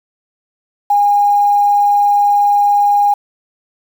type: tone with quantisation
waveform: sine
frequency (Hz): 817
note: G#5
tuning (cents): -29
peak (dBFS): -8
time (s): 0.9-3.14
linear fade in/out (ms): 5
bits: 6
effects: none